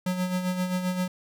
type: tone with tremolo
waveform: square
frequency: 182.5 Hz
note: F#3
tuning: 24 cents flat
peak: -24 dBFS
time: 0.06-1.08 s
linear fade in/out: 5 ms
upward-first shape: sine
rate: 7.6 Hz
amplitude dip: 55%
effects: none